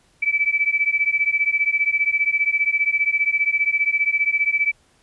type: beating tone pair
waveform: sine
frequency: 2300 / 2315 Hz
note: D7 / D7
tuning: -37 / -25 cents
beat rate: 15 Hz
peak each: -20 dBFS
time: 0.22-4.72 s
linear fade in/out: 10 ms
effects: pink hiss -59 dBFS RMS until 5.02 s + resampled to 24000 Hz